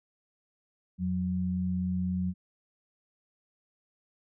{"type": "tone pair together", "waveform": "sine", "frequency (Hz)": [86.27, 182.8], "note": ["F2", "F#3"], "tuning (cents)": [-21, -21], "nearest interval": "octave + minor second", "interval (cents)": 1300, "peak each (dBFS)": [-34, -28], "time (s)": [0.98, 2.34], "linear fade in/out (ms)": 50, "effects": []}